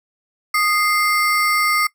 square ring-modulated tone, 1667 Hz, G#6, 6 cents sharp, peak -13 dBFS, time 0.54-1.87 s, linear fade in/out 5 ms, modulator 430 Hz, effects noise-tail reverb RT60 0.1 s tail -19 dB re dry

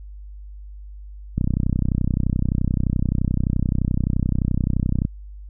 click train, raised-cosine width 5 ms, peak -8 dBFS, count 117, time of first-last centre 1.38-5.051 s, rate 31.6 Hz, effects added 50 Hz sine -35 dBFS peak until 5.49 s

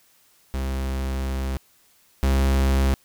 45% pulse tone pair in turn, 66.3 / 67.03 Hz, C2 / C2, +23 / +42 cents, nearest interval unison, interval 19 cents, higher second, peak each -24 / -17 dBFS, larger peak second, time 0.54-1.57 / 2.23-2.94 s, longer first, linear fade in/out 0 ms, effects white hiss -59 dBFS RMS until 3.04 s

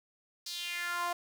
sawtooth tone with high-pass filter sweep, 349.1 Hz, F4, 1 cent flat, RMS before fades -36 dBFS, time 0.46-1.13 s, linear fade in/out 5 ms, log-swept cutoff 4800 to 780 Hz, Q 3.5, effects 10-bit

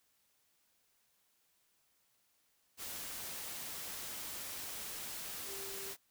sine tone in noise, 392 Hz, G4, in tune, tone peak -49 dBFS, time 5.45-5.95 s, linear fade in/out 50 ms, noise white, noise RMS -44 dBFS, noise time 2.77-5.97 s, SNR -8 dB, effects white hiss -75 dBFS RMS until 6.1 s

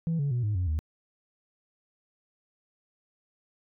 sine tone with pitch steps, 164.81 / 141.83 / 122.05 / 105.03 / 90.38 / 77.78 Hz, E3 / C#3 / B2 / G#2 / F#2 / D#2, 0 / +40 / -20 / +20 / -40 / 0 cents, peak -23 dBFS, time 0.07-0.79 s, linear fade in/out 0 ms, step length 120 ms, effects tanh soft clip ceiling -23 dBFS

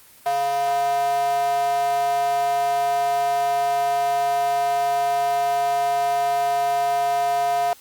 square tone with high-pass filter, 140 Hz, C#3, 18 cents sharp, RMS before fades -21 dBFS, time 0.26-7.73 s, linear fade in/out 0 ms, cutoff 700 Hz, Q 6.5, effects white hiss -49 dBFS RMS until 7.8 s + Opus 24 kbps

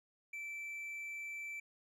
triangle tone, 2328 Hz, D7, 16 cents flat, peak -40 dBFS, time 0.33-1.6 s, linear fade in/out 5 ms, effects none

